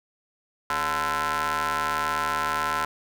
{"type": "ring-modulated tone", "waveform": "sawtooth", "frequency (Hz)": 152.6, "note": "D#3", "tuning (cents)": -33, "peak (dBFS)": -17, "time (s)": [0.7, 2.85], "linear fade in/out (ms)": 0, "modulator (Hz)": 1180, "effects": []}